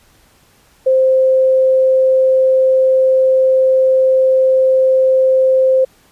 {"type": "tone", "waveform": "sine", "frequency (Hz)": 523, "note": "C5", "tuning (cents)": -1, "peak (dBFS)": -8, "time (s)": [0.86, 5.85], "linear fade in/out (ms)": 10, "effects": ["pink hiss -51 dBFS RMS until 6.11 s", "resampled to 32000 Hz"]}